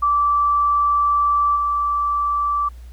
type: tone with level steps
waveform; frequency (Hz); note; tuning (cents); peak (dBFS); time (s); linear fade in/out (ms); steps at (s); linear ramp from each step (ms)
sine; 1163; D6; -17; -14 / -17; 0.02-2.69; 10; 1.55; 20
effects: added 60 Hz sine -35 dBFS peak until 2.92 s + pink hiss -55 dBFS RMS until 2.92 s